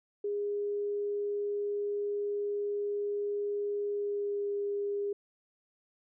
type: tone with pitch glide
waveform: sine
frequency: 409.6 to 405.6 Hz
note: G#4 to G#4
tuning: -24 to -41 cents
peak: -30 dBFS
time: 0.24-5.13 s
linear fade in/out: 5 ms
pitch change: -17 cents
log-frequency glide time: 3.9-4.51 s
effects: none